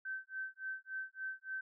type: tone with tremolo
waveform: sine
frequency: 1544 Hz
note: G6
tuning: 27 cents flat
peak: -37 dBFS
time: 0.05-1.61 s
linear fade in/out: 5 ms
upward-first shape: sine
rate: 3.5 Hz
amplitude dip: 100%
effects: none